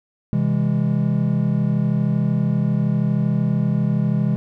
triangle chord, C augmented, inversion none, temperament just, 130.81 / 163.52 / 204.4 Hz, C3 / E3 / G#3, 0 / -14 / -27 cents, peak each -19 dBFS, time 0.33-4.36 s, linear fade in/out 0 ms, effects none

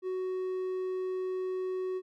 triangle tone, 371.7 Hz, F#4, 8 cents sharp, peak -29 dBFS, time 0.02-2.02 s, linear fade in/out 50 ms, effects none

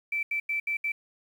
sine tone bursts at uneven times, 2327 Hz, D7, 17 cents flat, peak -26 dBFS, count 5, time 0.12-0.23 / 0.31-0.4 / 0.49-0.6 / 0.67-0.77 / 0.84-0.92 s, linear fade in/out 5 ms, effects 9-bit

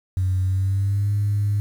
sine tone with pitch glide, 93.1 to 102.71 Hz, F#2 to G#2, +11 to -19 cents, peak -17 dBFS, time 0.17-1.6 s, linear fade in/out 0 ms, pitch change +170 cents, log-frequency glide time 0.42-1.12 s, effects tanh soft clip ceiling -14 dBFS + 8-bit

